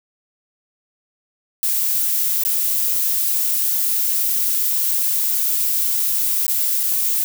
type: noise with dropouts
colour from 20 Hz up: violet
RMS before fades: -19 dBFS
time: 1.63-7.24 s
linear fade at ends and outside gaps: 0 ms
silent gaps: 2.436-2.45 / 6.466-6.48 / 6.832-6.836 s
effects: none